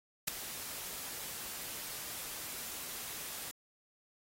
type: noise with ADSR envelope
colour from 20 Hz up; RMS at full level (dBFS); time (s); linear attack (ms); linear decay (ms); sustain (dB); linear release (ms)
white; -29; 0.27-3.51; 12; 5; -14; 5
effects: AAC 48 kbps